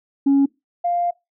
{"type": "tone pair in turn", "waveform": "sine", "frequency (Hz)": [277.2, 698.5], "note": ["C#4", "F5"], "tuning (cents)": [0, 0], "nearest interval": "octave + major third", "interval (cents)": 1600, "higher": "second", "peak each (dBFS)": [-10, -17], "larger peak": "first", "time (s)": [[0.26, 0.46], [0.84, 1.11]], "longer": "second", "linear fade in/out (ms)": 10, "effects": ["noise-tail reverb RT60 0.2 s tail -22 dB re dry", "tanh soft clip ceiling -10 dBFS"]}